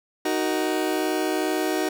30% pulse chord, D# minor, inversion none, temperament just, 311.1 / 373.4 / 466.7 Hz, D#4 / F#4 / A#4, 0 / +16 / +2 cents, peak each -23 / -23 / -29 dBFS, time 0.25-1.89 s, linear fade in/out 5 ms, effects none

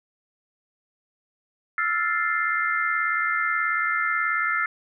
sine chord, F major seventh, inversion third, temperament equal, 1318.5 / 1396.9 / 1760 / 2093 Hz, E6 / F6 / A6 / C7, 0 / 0 / 0 / 0 cents, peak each -27 dBFS, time 1.78-4.66 s, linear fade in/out 2 ms, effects none

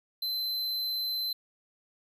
square tone, 4068 Hz, C8, 50 cents flat, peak -30 dBFS, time 0.22-1.33 s, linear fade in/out 5 ms, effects none

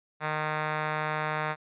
5% pulse tone with notch filter, 153.8 Hz, D#3, 20 cents flat, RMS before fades -30 dBFS, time 0.2-1.56 s, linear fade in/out 50 ms, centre 340 Hz, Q 1.4, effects resampled to 8000 Hz

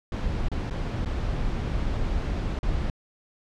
brown noise with dropouts, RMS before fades -27 dBFS, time 0.12-2.9 s, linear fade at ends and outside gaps 2 ms, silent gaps 0.485-0.516 / 0.699-0.708 / 1.049-1.058 / 2.59-2.63 s, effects low-pass 5000 Hz 12 dB/octave

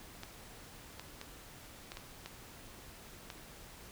clicks, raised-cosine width 0.2 ms, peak -26 dBFS, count 7, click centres 0.234 / 0.996 / 1.214 / 1.919 / 1.971 / 2.26 / 3.302 s, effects pink hiss -53 dBFS RMS until 3.91 s

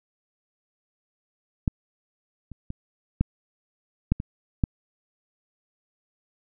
clicks, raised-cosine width 5 ms, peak -9 / -27 / -20 / -8 / -7 / -18 / -8 dBFS, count 7, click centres 1.678 / 2.517 / 2.704 / 3.21 / 4.12 / 4.201 / 4.638 s, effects none

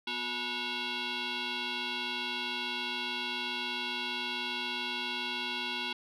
sine tone with frequency modulation, 246.9 Hz, B3, in tune, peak -31 dBFS, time 0.07-5.93 s, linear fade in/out 5 ms, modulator 609 Hz, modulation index 6.3, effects tanh soft clip ceiling -29 dBFS

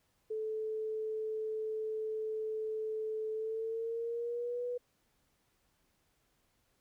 sine tone with pitch glide, 435.8 to 489.2 Hz, A4 to B4, -17 to -16 cents, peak -34 dBFS, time 0.3-4.78 s, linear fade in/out 10 ms, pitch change +201 cents, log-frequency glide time 3.33-4.65 s, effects pink hiss -75 dBFS RMS until 6.8 s

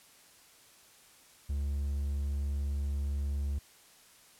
triangle tone, 70.7 Hz, C#2, 35 cents sharp, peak -28 dBFS, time 1.49-3.59 s, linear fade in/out 10 ms, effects white hiss -59 dBFS RMS until 4.39 s + low-pass 12000 Hz 12 dB/octave

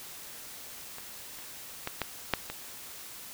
clicks, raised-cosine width 0.3 ms, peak -26 / -30 / -16 / -13 / -8 / -20 dBFS, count 6, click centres 0.984 / 1.388 / 1.874 / 2.017 / 2.337 / 2.5 s, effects white hiss -45 dBFS RMS until 3.33 s

